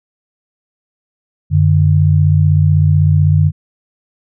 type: tone pair together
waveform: sine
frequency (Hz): 93.57 / 149.5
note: F#2 / D3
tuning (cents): +20 / +31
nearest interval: minor sixth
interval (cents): 811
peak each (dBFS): -10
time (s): 1.5-3.52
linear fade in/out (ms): 50
effects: none